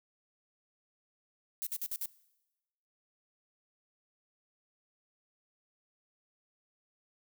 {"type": "noise bursts", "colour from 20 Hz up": "violet", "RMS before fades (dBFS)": -36, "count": 5, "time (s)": [1.62, 2.058], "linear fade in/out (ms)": 0, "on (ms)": 46, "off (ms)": 52, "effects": ["noise-tail reverb RT60 1.0 s tail -21 dB re dry"]}